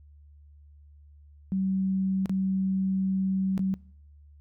sine tone with dropouts, 190.8 Hz, G3, 47 cents flat, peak -24 dBFS, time 1.52-3.74 s, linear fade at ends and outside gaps 0 ms, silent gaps 2.258-2.295 / 3.578-3.593 s, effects noise-tail reverb RT60 0.7 s tail -24 dB re dry + added 73 Hz sine -50 dBFS peak until 4.4 s

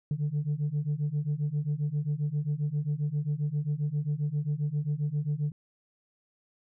sine beating tone pair, 143.9 / 151.4 Hz, D3 / D#3, -35 / -47 cents, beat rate 7.5 Hz, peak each -29 / -28 dBFS, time 0.11-5.52 s, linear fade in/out 2 ms, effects tanh soft clip ceiling -23 dBFS

